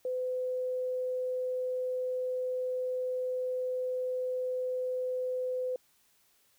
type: tone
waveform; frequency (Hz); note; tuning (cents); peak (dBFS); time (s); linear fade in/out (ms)
sine; 507; B4; +45; -30; 0.05-5.76; 2
effects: white hiss -68 dBFS RMS until 6.58 s